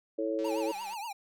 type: chord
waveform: sine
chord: A major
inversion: second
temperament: equal with one note detuned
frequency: 326.4 / 440 / 554.4 Hz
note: E4 / A4 / C#5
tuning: -17 / 0 / 0 cents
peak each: -33 / -34 / -33 dBFS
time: 0.18-0.72 s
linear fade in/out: 10 ms
type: click train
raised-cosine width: 0.2 ms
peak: -35 dBFS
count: 106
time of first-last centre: 0.39-0.937 s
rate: 192 Hz
type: tone with vibrato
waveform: square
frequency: 872 Hz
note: A5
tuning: 16 cents flat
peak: -37 dBFS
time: 0.44-1.13 s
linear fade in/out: 10 ms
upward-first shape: triangle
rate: 8.5 Hz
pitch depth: 190 cents each way
effects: none